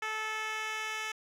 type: tone with band-pass filter sweep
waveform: 10% pulse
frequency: 435.4 Hz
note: A4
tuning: 18 cents flat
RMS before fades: -36 dBFS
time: 0.02-1.12 s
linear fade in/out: 5 ms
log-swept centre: 1800 to 3100 Hz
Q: 0.74
effects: none